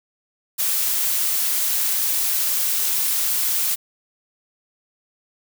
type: noise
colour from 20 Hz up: blue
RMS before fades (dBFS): -21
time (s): 0.58-3.76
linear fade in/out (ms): 20
effects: none